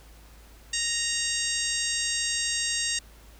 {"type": "harmonic tone", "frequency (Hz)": 932.3, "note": "A#5", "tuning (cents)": 0, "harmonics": [2, 3, 4, 5, 6, 7, 8, 9], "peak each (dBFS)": [-34, -34, -34, -34, -34, -34, -34, -34], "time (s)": [0.73, 2.99], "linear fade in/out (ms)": 5, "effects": ["added 54 Hz sine -49 dBFS peak until 3.39 s", "pink hiss -55 dBFS RMS until 3.39 s"]}